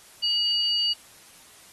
sine tone pair together, 2900 / 4603 Hz, F#7 / D8, -35 / -36 cents, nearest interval minor sixth, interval 799 cents, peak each -24 dBFS, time 0.22-0.94 s, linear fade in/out 20 ms, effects white hiss -51 dBFS RMS until 1.72 s + AAC 32 kbps

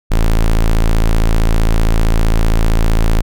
square tone, 27.69 Hz, A0, 12 cents sharp, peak -9 dBFS, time 0.1-3.22 s, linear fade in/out 20 ms, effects none

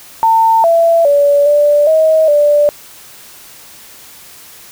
sine tone with pitch steps, 900 / 669 / 573 / 586 / 634 / 587 Hz, A5 / E5 / D5 / D5 / D#5 / D5, +39 / +25 / -43 / -4 / +32 / -1 cents, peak -6 dBFS, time 0.23-2.69 s, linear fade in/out 0 ms, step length 410 ms, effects white hiss -37 dBFS RMS until 4.71 s

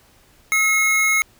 square tone pair together, 1287 / 2164 Hz, E6 / C#7, -42 / -42 cents, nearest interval major sixth, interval 900 cents, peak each -26 / -16 dBFS, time 0.52-1.22 s, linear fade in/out 0 ms, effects pink hiss -54 dBFS RMS until 1.39 s

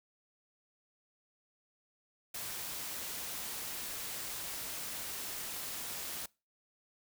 white noise, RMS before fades -41 dBFS, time 2.34-6.26 s, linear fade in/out 5 ms, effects noise-tail reverb RT60 0.3 s tail -24 dB re dry

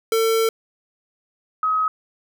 square / sine tone pair in turn, 450 / 1270 Hz, A4 / D#6, +39 / +35 cents, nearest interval octave + tritone, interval 1796 cents, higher second, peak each -17 / -17 dBFS, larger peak neither, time 0.12-0.49 / 1.63-1.88 s, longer first, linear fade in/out 2 ms, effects none

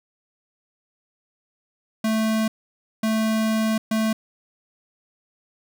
square tone bursts at uneven times, 220 Hz, A3, in tune, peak -20 dBFS, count 3, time 2.04-2.48 / 3.03-3.78 / 3.91-4.13 s, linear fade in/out 5 ms, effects none

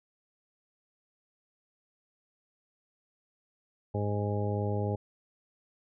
harmonic tone, 103.1 Hz, G#2, 12 cents flat, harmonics 1 / 2 / 3 / 4 / 5 / 6 / 8, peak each -30 / -37 / -41 / -36 / -38 / -41 / -40 dBFS, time 3.94-4.96 s, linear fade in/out 10 ms, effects none

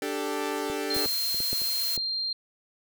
sawtooth chord, D suspended fourth, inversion none, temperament equal, 293.7 / 392 / 440 Hz, D4 / G4 / A4, 0 / 0 / 0 cents, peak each -29 dBFS, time 0.02-1.06 s, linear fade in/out 2 ms
clicks, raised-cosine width 2 ms, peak -24 / -21 / -26 / -29 / -25 / -21 / -31 / -25 dBFS, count 8, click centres 0.7 / 0.965 / 1.061 / 1.345 / 1.404 / 1.53 / 1.618 / 1.977 s
sine tone, 4186 Hz, C8, in tune, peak -27 dBFS, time 0.9-2.33 s, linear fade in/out 5 ms
blue noise, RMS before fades -32 dBFS, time 0.94-1.97 s, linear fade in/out 5 ms
effects none

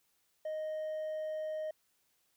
sine tone with hard clipping, 622 Hz, D#5, 1 cent flat, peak -36 dBFS, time 0.45-1.71 s, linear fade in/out 5 ms, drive 2 dB, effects white hiss -75 dBFS RMS until 2.36 s

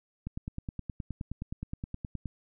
click train, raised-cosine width 5 ms, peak -23 dBFS, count 20, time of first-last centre 0.27-2.257 s, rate 9.56 Hz, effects none

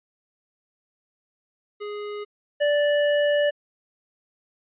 square tone pair in turn, 415.3 / 584.8 Hz, G#4 / D5, 0 / -7 cents, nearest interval tritone, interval 593 cents, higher second, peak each -31 / -19 dBFS, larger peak second, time 1.8-2.25 / 2.6-3.51 s, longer second, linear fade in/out 20 ms, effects resampled to 8000 Hz

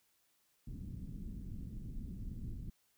pink low-pass noise, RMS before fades -44 dBFS, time 0.67-2.7 s, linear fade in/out 5 ms, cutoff 240 Hz, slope 24 dB/octave, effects white hiss -75 dBFS RMS until 2.97 s

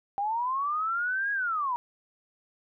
sine linear two-way sweep, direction up then down, 784 to 1661.2 to 936 Hz, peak -26 dBFS, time 0.18-1.76 s, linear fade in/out 0 ms, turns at 1.32 s, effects none

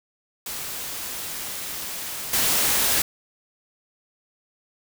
white noise with level steps, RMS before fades -32 / -21 dBFS, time 0.46-3.02 s, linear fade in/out 2 ms, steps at 2.33 s, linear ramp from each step 5 ms, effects none

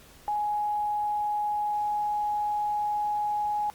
sine tone, 835 Hz, G#5, 9 cents sharp, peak -25 dBFS, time 0.28-3.7 s, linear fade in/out 0 ms, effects pink hiss -53 dBFS RMS until 3.74 s + Opus 48 kbps

